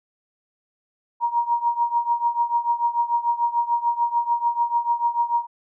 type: tone with tremolo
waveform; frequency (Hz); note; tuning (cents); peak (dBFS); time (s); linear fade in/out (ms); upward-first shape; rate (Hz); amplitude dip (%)
sine; 945; A#5; +23; -15; 1.2-5.47; 50; triangle; 6.8; 90
effects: none